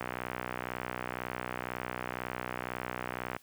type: click train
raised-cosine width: 0.5 ms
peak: -19 dBFS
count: 209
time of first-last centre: 0.01-3.365 s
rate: 62 Hz
effects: white hiss -62 dBFS RMS until 3.42 s + high-pass 80 Hz 12 dB/octave